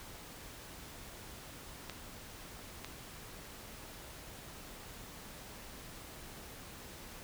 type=clicks; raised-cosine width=0.2 ms; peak=-24 dBFS; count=2; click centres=1.897 / 2.846 s; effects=pink hiss -50 dBFS RMS until 7.23 s